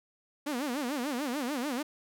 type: tone with vibrato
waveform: sawtooth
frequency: 268.3 Hz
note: C4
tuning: 44 cents sharp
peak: -27 dBFS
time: 0.46-1.83 s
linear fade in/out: 10 ms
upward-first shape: sine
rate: 6.8 Hz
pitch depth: 220 cents each way
effects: none